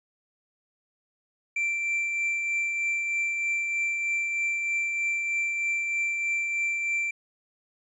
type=tone with tremolo; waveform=triangle; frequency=2349 Hz; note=D7; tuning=in tune; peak=-22 dBFS; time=1.56-7.11 s; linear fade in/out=5 ms; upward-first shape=triangle; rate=3.2 Hz; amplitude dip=35%; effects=resampled to 24000 Hz